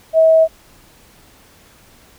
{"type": "tone", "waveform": "sine", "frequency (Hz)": 644, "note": "E5", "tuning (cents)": -41, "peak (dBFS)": -7, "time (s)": [0.13, 0.48], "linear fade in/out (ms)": 50, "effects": ["pink hiss -48 dBFS RMS until 2.18 s"]}